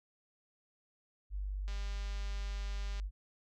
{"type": "tone", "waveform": "sine", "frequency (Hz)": 49, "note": "G1", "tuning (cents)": 0, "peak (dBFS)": -35, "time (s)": [1.3, 3.11], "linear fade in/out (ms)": 50}
{"type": "click train", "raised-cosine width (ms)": 0.2, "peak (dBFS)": -34, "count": 266, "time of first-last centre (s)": [1.68, 2.998], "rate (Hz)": 201}
{"effects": []}